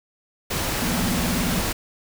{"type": "noise", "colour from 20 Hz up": "pink", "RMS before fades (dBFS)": -25, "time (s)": [0.5, 1.73], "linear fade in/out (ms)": 10}
{"type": "tone with vibrato", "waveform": "sine", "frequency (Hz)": 207.7, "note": "G#3", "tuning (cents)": 0, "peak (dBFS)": -23, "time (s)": [0.82, 1.59], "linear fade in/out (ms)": 0, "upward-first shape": "square", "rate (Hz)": 17, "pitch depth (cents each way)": 280}
{"effects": []}